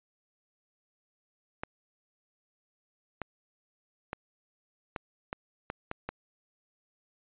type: clicks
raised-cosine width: 0.5 ms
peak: -19 dBFS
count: 8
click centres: 1.635 / 3.217 / 4.131 / 4.962 / 5.329 / 5.701 / 5.914 / 6.09 s
effects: resampled to 8000 Hz